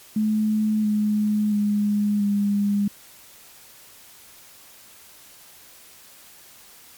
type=tone with pitch steps; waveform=sine; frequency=214.9 / 210.8 / 206.9 / 203 Hz; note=A3 / G#3 / G#3 / G#3; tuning=-41 / +26 / -6 / -39 cents; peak=-18 dBFS; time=0.16-2.88 s; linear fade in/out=5 ms; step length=680 ms; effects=white hiss -48 dBFS RMS until 6.97 s + MP3 96 kbps